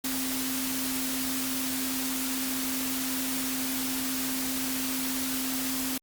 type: tone in noise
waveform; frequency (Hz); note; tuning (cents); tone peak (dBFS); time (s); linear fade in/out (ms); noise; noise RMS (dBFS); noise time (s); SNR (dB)
sine; 261.6; C4; 0; -32; 0.04-5.98; 5; white; -32; 0.04-5.98; -3
effects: Opus 48 kbps